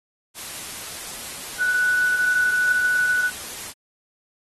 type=tone in noise; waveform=sine; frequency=1482 Hz; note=F#6; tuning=2 cents sharp; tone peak=-17 dBFS; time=1.58-3.31 s; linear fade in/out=50 ms; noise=white; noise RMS=-34 dBFS; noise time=0.34-3.74 s; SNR=+14 dB; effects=AAC 32 kbps